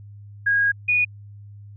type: tone pair in turn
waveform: sine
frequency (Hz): 1638 / 2461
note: G#6 / D#7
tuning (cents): -24 / -20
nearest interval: perfect fifth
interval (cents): 704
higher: second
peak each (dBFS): -16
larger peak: neither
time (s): 0.46-0.72 / 0.88-1.05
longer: first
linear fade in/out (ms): 10
effects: added 102 Hz sine -39 dBFS peak until 1.76 s